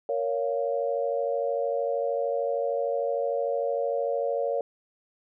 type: chord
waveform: sine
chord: Bb minor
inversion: none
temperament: just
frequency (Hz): 466.2 / 559.4 / 699.2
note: Bb4 / Db5 / F5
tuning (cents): 0 / +16 / +2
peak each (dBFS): -29 / -27 / -33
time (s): 0.09-4.61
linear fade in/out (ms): 2
effects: none